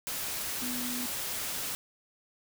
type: tone in noise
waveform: sine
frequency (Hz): 246.9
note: B3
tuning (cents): 0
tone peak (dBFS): -36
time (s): 0.62-1.06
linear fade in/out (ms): 0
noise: white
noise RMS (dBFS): -35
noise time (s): 0.07-1.75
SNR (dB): -4
effects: none